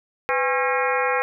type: harmonic tone with a mistuned harmonic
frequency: 271 Hz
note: C#4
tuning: 39 cents flat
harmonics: 2 / 3 / 4 / 5 / 6 / 7 / 8 / 9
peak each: -24 / -26 / -27 / -28 / -29 / -29 / -30 / -31 dBFS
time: 0.29-1.22 s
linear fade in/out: 0 ms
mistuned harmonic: 2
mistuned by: -130 cents
effects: none